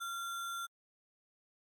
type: tone with sample-and-hold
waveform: sine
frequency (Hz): 1378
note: F6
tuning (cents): -24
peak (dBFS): -37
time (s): 0-0.67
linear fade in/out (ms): 20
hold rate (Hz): 4900
effects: MP3 64 kbps